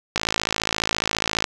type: click train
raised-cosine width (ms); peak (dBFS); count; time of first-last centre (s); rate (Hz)
0.2; -3; 71; 0.16-1.442; 54.6
effects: none